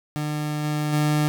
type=tone with level steps; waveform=30% pulse; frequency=150.2 Hz; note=D3; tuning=39 cents sharp; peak=-22 / -20 / -16 dBFS; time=0.16-1.28 s; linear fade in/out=0 ms; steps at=0.63 / 0.92 s; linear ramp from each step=20 ms; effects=none

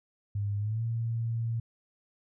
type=tone with pitch glide; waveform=sine; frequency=101.9 to 115.04 Hz; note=G#2 to A#2; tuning=-32 to -22 cents; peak=-28 dBFS; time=0.35-1.6 s; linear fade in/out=5 ms; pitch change=+210 cents; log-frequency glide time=0.58-0.83 s; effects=none

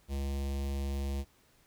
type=tone with notch filter; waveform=square; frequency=69.1 Hz; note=C#2; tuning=5 cents flat; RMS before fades=-34 dBFS; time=0.08-1.25 s; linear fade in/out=50 ms; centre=1400 Hz; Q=0.9; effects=pink hiss -66 dBFS RMS until 1.66 s

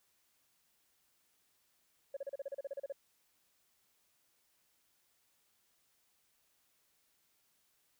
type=tone bursts; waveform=sine; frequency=554.4 Hz; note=C#5; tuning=in tune; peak=-36 dBFS; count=13; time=2.14-2.924 s; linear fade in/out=5 ms; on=28 ms; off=35 ms; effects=tanh soft clip ceiling -34 dBFS + white hiss -75 dBFS RMS until 7.99 s

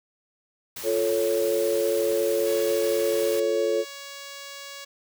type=noise; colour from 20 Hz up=white; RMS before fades=-36 dBFS; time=0.76-3.4 s; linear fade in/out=5 ms
type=chord; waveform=sine; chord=F augmented; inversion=none; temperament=equal; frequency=349.2 / 440 / 554.4 Hz; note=F4 / A4 / C#5; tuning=0 / 0 / 0 cents; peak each=-28 / -24 / -25 dBFS; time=0.83-3.85 s; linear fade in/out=50 ms
type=tone; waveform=5% pulse; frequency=560 Hz; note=C#5; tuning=18 cents sharp; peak=-26 dBFS; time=2.46-4.85 s; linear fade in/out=10 ms
effects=none

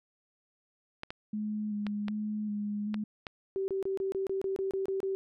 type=clicks; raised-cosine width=0.3 ms; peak=-22 dBFS; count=6; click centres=1.034 / 1.105 / 1.867 / 2.083 / 2.943 / 3.268 s
type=tone with vibrato; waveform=sine; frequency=209.5 Hz; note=G#3; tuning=15 cents sharp; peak=-31 dBFS; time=1.33-3.04 s; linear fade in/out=5 ms; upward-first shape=square; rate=1.3 Hz; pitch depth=20 cents each way
type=tone bursts; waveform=sine; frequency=386 Hz; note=G4; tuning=27 cents flat; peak=-29 dBFS; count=11; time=3.56-5.15 s; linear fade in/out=0 ms; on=120 ms; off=27 ms
effects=none

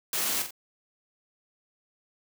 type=noise with echo; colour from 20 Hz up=white; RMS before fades=-29 dBFS; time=0.13-0.42 s; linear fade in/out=2 ms; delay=44 ms; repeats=2; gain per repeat=-7 dB; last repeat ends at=0.508 s; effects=high-pass 150 Hz 12 dB/octave

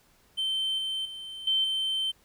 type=tone with level steps; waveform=triangle; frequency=3100 Hz; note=G7; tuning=20 cents flat; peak=-24 / -27 / -36 / -19 / -24 dBFS; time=0.37-2.12 s; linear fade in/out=20 ms; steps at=0.78 / 1.05 / 1.47 / 1.64 s; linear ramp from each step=5 ms; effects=tanh soft clip ceiling -20 dBFS + pink hiss -63 dBFS RMS until 2.24 s

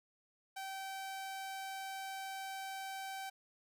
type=tone; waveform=sawtooth; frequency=773 Hz; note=G5; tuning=24 cents flat; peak=-38 dBFS; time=0.56-3.3 s; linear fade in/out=10 ms; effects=none

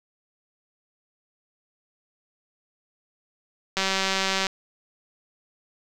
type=click train; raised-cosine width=0.2 ms; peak=-7 dBFS; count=135; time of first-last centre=3.77-4.468 s; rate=192 Hz; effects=none

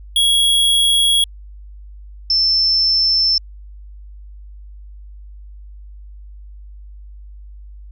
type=tone pair in turn; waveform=square / sine; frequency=3322 / 5313 Hz; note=G#7 / E8; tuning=0 / +13 cents; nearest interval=minor sixth; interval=813 cents; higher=second; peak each=-12 dBFS; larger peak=neither; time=0.16-1.24 / 2.3-3.38 s; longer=neither; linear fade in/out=2 ms; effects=added 50 Hz sine -34 dBFS peak until 7.91 s

